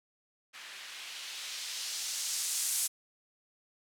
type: noise with low-pass filter sweep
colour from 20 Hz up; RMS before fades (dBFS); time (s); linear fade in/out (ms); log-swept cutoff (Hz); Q
violet; -37; 0.53-2.88; 20; 2000 to 9200; 1.1
effects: none